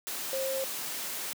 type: tone in noise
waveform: sine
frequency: 533 Hz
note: C5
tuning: 32 cents sharp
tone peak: -30 dBFS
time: 0.33-0.64 s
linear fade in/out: 0 ms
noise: white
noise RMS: -36 dBFS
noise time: 0.07-1.33 s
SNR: +3 dB
effects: high-pass 200 Hz 12 dB/octave